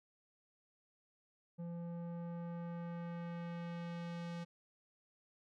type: tone with low-pass filter sweep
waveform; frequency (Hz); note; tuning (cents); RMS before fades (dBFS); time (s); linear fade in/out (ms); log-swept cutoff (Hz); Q
square; 170.9; F3; -37; -44; 1.58-4.45; 20; 530 to 5400; 0.78
effects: none